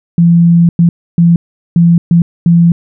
sine tone bursts at uneven times, 170 Hz, F3, 46 cents flat, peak -3 dBFS, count 6, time 0.18-0.69 / 0.79-0.89 / 1.18-1.36 / 1.76-1.98 / 2.11-2.22 / 2.46-2.72 s, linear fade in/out 2 ms, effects none

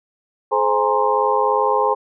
sine tone cluster, 424.7 / 522 / 824 / 927 / 1051 Hz, G#4 / C5 / G#5 / A#5 / C6, +39 / -4 / -14 / -10 / +7 cents, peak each -21 dBFS, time 0.51-1.95 s, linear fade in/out 20 ms, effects none

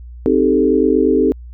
sine chord, A half-diminished seventh, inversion first, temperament equal, 261.6 / 311.1 / 392 / 440 Hz, C4 / Eb4 / G4 / A4, 0 / 0 / 0 / 0 cents, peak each -16 dBFS, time 0.26-1.32 s, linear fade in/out 0 ms, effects added 60 Hz sine -31 dBFS peak until 1.53 s

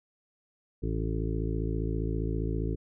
harmonic tone, 55 Hz, A1, in tune, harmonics 1 / 2 / 3 / 5 / 6 / 7 / 8, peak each -31 / -34 / -36 / -38 / -39 / -39 / -40 dBFS, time 0.82-2.76 s, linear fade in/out 20 ms, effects none

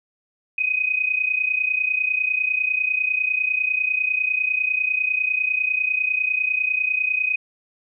sine tone pair together, 2489 / 2519 Hz, D#7 / D#7, 0 / +21 cents, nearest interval unison, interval 21 cents, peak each -23 / -21 dBFS, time 0.58-7.36 s, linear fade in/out 5 ms, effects none

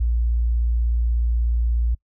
sine tone, 58.27 Hz, A#1, in tune, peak -17 dBFS, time 0-1.95 s, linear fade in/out 10 ms, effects noise-tail reverb RT60 0.1 s tail -25 dB re dry

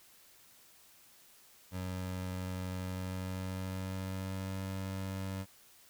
25% pulse tone with pitch glide, 92.1 to 95.62 Hz, F#2 to G2, -7 to -43 cents, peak -33 dBFS, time 1.71-5.46 s, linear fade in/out 50 ms, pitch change +64 cents, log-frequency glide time 2.71-4.61 s, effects white hiss -61 dBFS RMS until 5.89 s

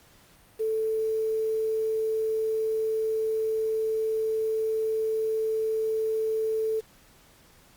sine tone with quantisation, 440 Hz, A4, in tune, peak -24 dBFS, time 0.59-6.81 s, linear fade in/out 20 ms, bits 8, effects pink hiss -57 dBFS RMS until 7.76 s + Opus 48 kbps

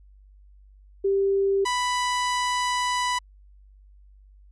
sine / sawtooth tone pair in turn, 393 / 990.3 Hz, G4 / B5, +4 / +4 cents, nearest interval octave + major third, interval 1600 cents, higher second, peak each -19 dBFS, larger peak neither, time 1.04-1.65 / 1.65-3.19 s, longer second, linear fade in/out 10 ms, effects added 49 Hz sine -49 dBFS peak until 4.51 s + resampled to 22050 Hz

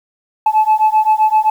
sine beating tone pair, 861 / 868.7 Hz, A5 / A5, -38 / -22 cents, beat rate 7.7 Hz, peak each -11 dBFS, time 0.46-1.5 s, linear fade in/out 5 ms, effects tanh soft clip ceiling -5 dBFS + 7-bit

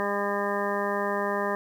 harmonic tone, 202.2 Hz, G#3, 46 cents flat, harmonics 1 / 2 / 3 / 4 / 5 / 6 / 8 / 9, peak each -34 / -31 / -31 / -36 / -32 / -35 / -37 / -35 dBFS, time 0-1.55 s, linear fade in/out 0 ms, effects 9-bit

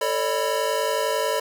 square tone cluster, 444.5 / 553 / 604 / 989 Hz, A4 / C#5 / D5 / B5, +18 / -4 / +48 / +2 cents, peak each -28 dBFS, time 0.01-1.4 s, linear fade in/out 5 ms, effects none

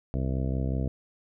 harmonic tone, 65.41 Hz, C2, in tune, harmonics 1 / 2 / 3 / 4 / 5 / 6 / 7 / 8 / 9 / 10, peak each -29 / -30 / -35 / -36 / -41 / -46 / -42 / -44 / -49 / -44 dBFS, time 0.14-0.88 s, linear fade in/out 0 ms, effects none

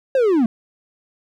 triangle linear sweep, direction down, 548 to 212.8 Hz, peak -11 dBFS, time 0.15-0.46 s, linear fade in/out 2 ms, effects none

